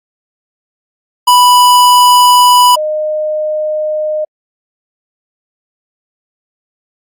square / sine tone pair in turn, 987.8 / 613.7 Hz, B5 / D#5, 0 / -24 cents, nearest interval minor sixth, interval 824 cents, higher first, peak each -4 / -12 dBFS, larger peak first, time 1.27-2.76 / 2.76-4.25 s, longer neither, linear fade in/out 10 ms, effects AAC 64 kbps

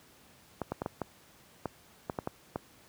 clicks, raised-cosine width 1 ms, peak -18 dBFS, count 10, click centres 0.617 / 0.72 / 0.819 / 0.861 / 1.017 / 1.657 / 2.098 / 2.188 / 2.274 / 2.559 s, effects pink hiss -59 dBFS RMS until 2.88 s + high-pass 80 Hz 12 dB/octave

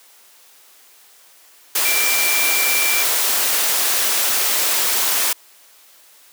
sine tone in noise, 2354 Hz, D7, 3 cents sharp, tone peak -20 dBFS, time 1.85-3.03 s, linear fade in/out 5 ms, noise white, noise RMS -18 dBFS, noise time 1.75-5.33 s, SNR -5 dB, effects white hiss -49 dBFS RMS until 6.32 s + high-pass 400 Hz 12 dB/octave

